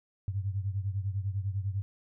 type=beating tone pair; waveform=sine; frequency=96 / 106 Hz; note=G2 / G#2; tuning=-36 / +36 cents; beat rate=10 Hz; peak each=-31 / -35 dBFS; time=0.28-1.82 s; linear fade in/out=0 ms; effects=none